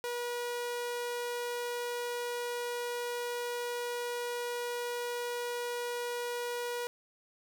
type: tone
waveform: sawtooth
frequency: 482.6 Hz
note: B4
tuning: 40 cents flat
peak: -30 dBFS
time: 0.04-6.87 s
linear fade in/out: 0 ms
effects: none